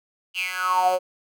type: tone with high-pass filter sweep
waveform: 10% pulse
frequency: 184.1 Hz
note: F#3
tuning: 8 cents flat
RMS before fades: -22 dBFS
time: 0.34-0.99 s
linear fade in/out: 50 ms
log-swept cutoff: 3000 to 520 Hz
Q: 9.8
effects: none